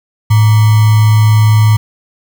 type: tone with sample-and-hold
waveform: sine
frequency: 108.1 Hz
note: A2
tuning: 30 cents flat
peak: -4 dBFS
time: 0.3-1.77 s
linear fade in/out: 10 ms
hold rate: 1050 Hz
effects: none